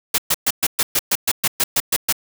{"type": "noise bursts", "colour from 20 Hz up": "white", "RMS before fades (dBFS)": -17, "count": 13, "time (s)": [0.14, 2.126], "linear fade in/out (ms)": 5, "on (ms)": 42, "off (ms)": 120, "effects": []}